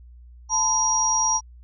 sine tone cluster, 884 / 1014 / 5720 Hz, A5 / B5 / F8, +8 / +45 / +41 cents, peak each -24 / -28 / -20 dBFS, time 0.49-1.41 s, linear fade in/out 50 ms, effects added 60 Hz sine -43 dBFS peak until 1.63 s

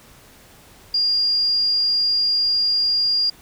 sine tone, 4817 Hz, D8, 43 cents sharp, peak -16 dBFS, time 0.94-3.3 s, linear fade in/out 5 ms, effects pink hiss -48 dBFS RMS until 3.41 s

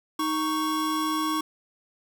square tone pair together, 311.8 / 1111 Hz, D#4 / C#6, +4 / +4 cents, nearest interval octave + minor seventh, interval 2200 cents, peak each -28 dBFS, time 0.19-1.41 s, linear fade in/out 5 ms, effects none

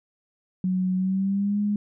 sine tone with pitch glide, 185 to 206.5 Hz, F#3 to G#3, 0 to -10 cents, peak -21 dBFS, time 0.64-1.76 s, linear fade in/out 2 ms, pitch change +190 cents, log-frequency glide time 0.96-1.6 s, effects none

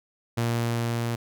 sawtooth tone with level ramp, 117.3 Hz, A#2, 11 cents sharp, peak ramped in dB -19 to -22 dBFS, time 0.37-1.16 s, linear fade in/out 10 ms, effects none

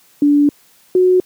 sine tone pair in turn, 290 / 366.8 Hz, D4 / F#4, -22 / -15 cents, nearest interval major third, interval 407 cents, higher second, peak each -8 dBFS, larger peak neither, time 0.22-0.49 / 0.95-1.2 s, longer first, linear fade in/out 2 ms, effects white hiss -51 dBFS RMS until 1.25 s + high-pass 100 Hz 12 dB/octave

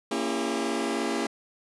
sawtooth chord, A# diminished seventh, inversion none, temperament just, 233.1 / 279.7 / 335.6 / 402.8 Hz, A#3 / C#4 / E4 / G4, 0 / +16 / +31 / +47 cents, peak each -28 dBFS, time 0.11-1.27 s, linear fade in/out 5 ms, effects resampled to 24000 Hz

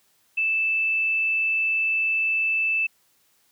sine tone, 2637 Hz, E7, in tune, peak -20 dBFS, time 0.37-2.87 s, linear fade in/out 10 ms, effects white hiss -64 dBFS RMS until 3.51 s + high-pass 60 Hz 12 dB/octave

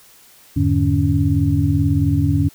sine tone cluster, 85 / 103.4 / 147.9 / 281.8 Hz, F2 / G#2 / D3 / C#4, -46 / -7 / +13 / +29 cents, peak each -19 dBFS, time 0.56-2.49 s, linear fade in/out 10 ms, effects white hiss -48 dBFS RMS until 2.54 s

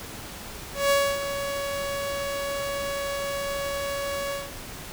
sawtooth tone with ADSR envelope, 561 Hz, C#5, 21 cents sharp, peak -14 dBFS, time 0.74-4.52 s, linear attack 170 ms, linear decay 270 ms, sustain -10 dB, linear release 200 ms, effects pink hiss -39 dBFS RMS until 4.92 s

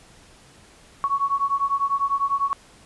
sine beating tone pair, 1108.7 / 1118.7 Hz, C#6 / C#6, 0 / +15 cents, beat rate 10 Hz, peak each -23 dBFS, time 1.04-2.53 s, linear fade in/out 0 ms, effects pink hiss -51 dBFS RMS until 2.85 s + resampled to 24000 Hz

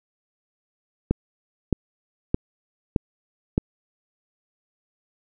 click train, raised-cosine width 3 ms, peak -6 dBFS, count 5, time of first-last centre 1.11-3.579 s, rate 1.62 Hz, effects none

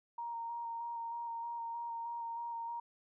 sine tone with vibrato, 932.3 Hz, A#5, in tune, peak -38 dBFS, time 0.18-2.8 s, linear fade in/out 5 ms, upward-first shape square, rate 3.2 Hz, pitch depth 13 cents each way, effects none

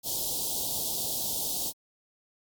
white band-stop noise, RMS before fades -31 dBFS, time 0.03-1.73 s, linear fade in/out 50 ms, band 890 to 3300 Hz, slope 48 dB/octave, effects Opus 48 kbps

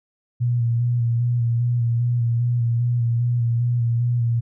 sine tone with vibrato, 119.1 Hz, A#2, 38 cents sharp, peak -17 dBFS, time 0.4-4.41 s, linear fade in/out 20 ms, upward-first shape square, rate 2.5 Hz, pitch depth 27 cents each way, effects none

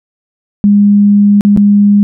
sine tone with dropouts, 204 Hz, G#3, 31 cents flat, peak -3 dBFS, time 0.64-2.03 s, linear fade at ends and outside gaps 0 ms, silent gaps 1.409-1.45 / 1.564-1.574 s, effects none

